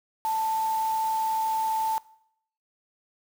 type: tone in noise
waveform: sine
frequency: 884 Hz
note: A5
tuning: 8 cents sharp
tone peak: -24 dBFS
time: 0.25-1.98 s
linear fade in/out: 0 ms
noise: white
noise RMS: -42 dBFS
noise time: 0.25-1.98 s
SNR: +15 dB
effects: noise-tail reverb RT60 0.7 s tail -21 dB re dry